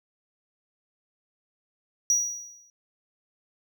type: tone with exponential decay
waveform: triangle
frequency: 5790 Hz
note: F#8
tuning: 38 cents flat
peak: -16 dBFS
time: 2.1-2.7 s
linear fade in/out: 1 ms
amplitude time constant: 130 ms
effects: none